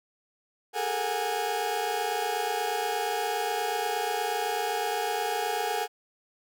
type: tone cluster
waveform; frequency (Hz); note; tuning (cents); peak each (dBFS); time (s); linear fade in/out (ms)
40% pulse; 402.1 / 430.8 / 458.9 / 733 / 822; G4 / A4 / A#4 / F#5 / G#5; +44 / -37 / -27 / -16 / -18; -38 / -35 / -34 / -32 / -30; 0.73-5.88; 50
effects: none